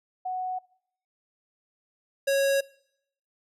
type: tone pair in turn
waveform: sine / square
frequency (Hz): 740 / 550.9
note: F#5 / C#5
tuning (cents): 0 / -11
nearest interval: perfect fourth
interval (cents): 511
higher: first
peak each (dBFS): -28 / -22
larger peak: second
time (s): 0.25-0.59 / 2.27-2.61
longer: neither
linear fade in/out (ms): 10
effects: noise-tail reverb RT60 0.7 s tail -22 dB re dry + resampled to 32000 Hz